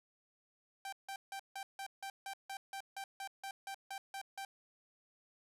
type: tone bursts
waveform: sawtooth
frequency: 783 Hz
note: G5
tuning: 2 cents flat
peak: -38 dBFS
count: 16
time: 0.85-4.45 s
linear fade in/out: 2 ms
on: 75 ms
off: 160 ms
effects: resampled to 32000 Hz + 13-bit